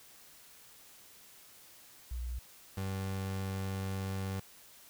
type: tone pair in turn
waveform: sine / 30% pulse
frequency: 60.4 / 96.21 Hz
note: B1 / G2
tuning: -38 / -32 cents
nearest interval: minor sixth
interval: 806 cents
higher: second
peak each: -35 / -32 dBFS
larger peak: second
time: 2.11-2.39 / 2.77-4.4 s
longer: second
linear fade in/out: 5 ms
effects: white hiss -57 dBFS RMS until 4.89 s